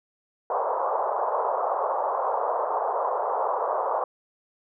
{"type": "band-pass noise", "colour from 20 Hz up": "white", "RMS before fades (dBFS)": -26, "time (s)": [0.5, 4.04], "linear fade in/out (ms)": 2, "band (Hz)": [460, 1100], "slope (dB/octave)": 48, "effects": []}